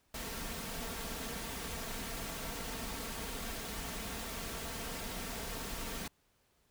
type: noise with comb filter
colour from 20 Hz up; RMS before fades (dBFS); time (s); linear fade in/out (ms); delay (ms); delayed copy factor
pink; -41; 0.14-6.08; 5; 4.4; +0.5
effects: pink hiss -73 dBFS RMS until 6.7 s